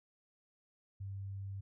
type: tone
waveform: sine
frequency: 98 Hz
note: G2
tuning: in tune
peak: -40 dBFS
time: 1-1.61 s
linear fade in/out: 10 ms
effects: none